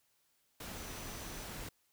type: tone in noise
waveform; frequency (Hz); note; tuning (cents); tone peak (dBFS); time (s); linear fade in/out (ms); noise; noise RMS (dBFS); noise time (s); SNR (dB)
sine; 6000; F#8; +23; -56; 0.77-1.44; 5; pink; -45; 0.6-1.69; -14
effects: white hiss -75 dBFS RMS until 1.92 s